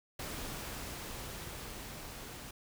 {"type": "noise with level ramp", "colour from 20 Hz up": "pink", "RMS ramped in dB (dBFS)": [-41, -47], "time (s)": [0.19, 2.51], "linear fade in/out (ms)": 5, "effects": []}